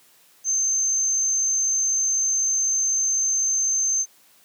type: tone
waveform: sine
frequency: 6272 Hz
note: G8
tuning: in tune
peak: -19 dBFS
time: 0.44-4.06 s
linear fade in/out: 50 ms
effects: white hiss -56 dBFS RMS until 4.44 s + high-pass 150 Hz 12 dB/octave